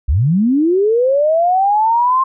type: linear sweep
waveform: sine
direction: up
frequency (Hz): 55.9 to 1067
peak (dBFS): -10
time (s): 0.08-2.24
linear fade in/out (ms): 10
effects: none